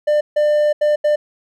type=tone bursts at uneven times; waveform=triangle; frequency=597 Hz; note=D5; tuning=28 cents sharp; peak=-10 dBFS; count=4; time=0.07-0.21 / 0.36-0.73 / 0.81-0.96 / 1.04-1.16 s; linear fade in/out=10 ms; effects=none